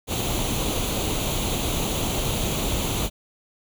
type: noise with comb filter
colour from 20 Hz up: pink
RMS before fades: -25 dBFS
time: 0.07-3.1 s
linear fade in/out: 50 ms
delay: 0.29 ms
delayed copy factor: +0.65
effects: none